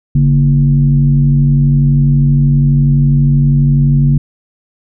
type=tone with frequency modulation; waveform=sine; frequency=142.8 Hz; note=D3; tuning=48 cents flat; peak=-6 dBFS; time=0.15-4.18 s; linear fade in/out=5 ms; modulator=92.3 Hz; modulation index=0.66; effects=none